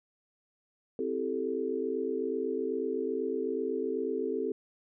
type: chord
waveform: sine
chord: A minor seventh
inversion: first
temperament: equal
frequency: 261.6 / 329.6 / 392 / 440 Hz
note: C4 / E4 / G4 / A4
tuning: 0 / 0 / 0 / 0 cents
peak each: -36 / -38 / -34 / -33 dBFS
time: 0.99-4.52 s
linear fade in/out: 2 ms
effects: none